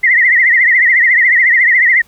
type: tone with vibrato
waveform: sine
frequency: 1975.5 Hz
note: B6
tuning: in tune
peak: -6 dBFS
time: 0.03-2.02 s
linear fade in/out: 10 ms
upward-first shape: triangle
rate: 14 Hz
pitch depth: 140 cents each way
effects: pink hiss -49 dBFS RMS until 2.07 s